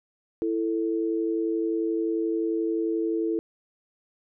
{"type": "tone pair together", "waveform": "sine", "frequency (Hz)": [331.5, 442.9], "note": ["E4", "A4"], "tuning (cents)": [10, 11], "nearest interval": "perfect fourth", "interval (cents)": 501, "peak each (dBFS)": [-25, -28], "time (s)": [0.42, 3.39], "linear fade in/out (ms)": 0, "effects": []}